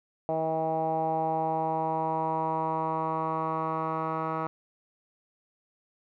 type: tone with low-pass filter sweep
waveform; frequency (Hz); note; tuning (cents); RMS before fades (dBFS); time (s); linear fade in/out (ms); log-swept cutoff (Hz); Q
10% pulse; 160; D#3; +49; -29; 0.29-4.47; 0; 710 to 1300; 4.9
effects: none